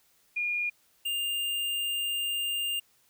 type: tone pair in turn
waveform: sine / square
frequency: 2428 / 2804 Hz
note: D#7 / F7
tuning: -43 / +6 cents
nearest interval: major second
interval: 249 cents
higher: second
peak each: -27 / -29 dBFS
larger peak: first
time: 0.36-0.7 / 1.05-2.8 s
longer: second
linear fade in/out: 10 ms
effects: white hiss -66 dBFS RMS until 3.09 s